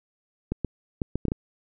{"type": "clicks", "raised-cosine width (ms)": 3, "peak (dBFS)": -13, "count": 7, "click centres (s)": [0.52, 0.647, 1.018, 1.156, 1.253, 1.283, 1.319], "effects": []}